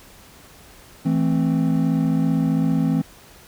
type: chord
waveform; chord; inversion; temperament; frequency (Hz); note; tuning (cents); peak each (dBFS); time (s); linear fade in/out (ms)
triangle; A minor; second; equal with one note detuned; 164.81 / 220 / 262.7; E3 / A3 / C4; 0 / 0 / +7; -18 / -22 / -19; 1.05-3.02; 10
effects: pink hiss -47 dBFS RMS until 3.47 s